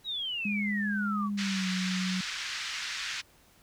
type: exponential sweep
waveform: sine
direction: down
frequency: 3912 to 1100 Hz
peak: -31 dBFS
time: 0.04-1.3 s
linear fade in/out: 50 ms
type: tone with pitch glide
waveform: sine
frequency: 205.3 to 185.03 Hz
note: G#3 to F#3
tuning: -20 to 0 cents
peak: -29 dBFS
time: 0.45-2.21 s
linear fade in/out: 5 ms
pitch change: -180 cents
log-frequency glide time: 1.3-1.69 s
type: band-pass noise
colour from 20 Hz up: pink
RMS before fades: -36 dBFS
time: 1.37-3.22 s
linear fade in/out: 20 ms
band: 1500 to 6000 Hz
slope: 24 dB/octave
effects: pink hiss -61 dBFS RMS until 3.62 s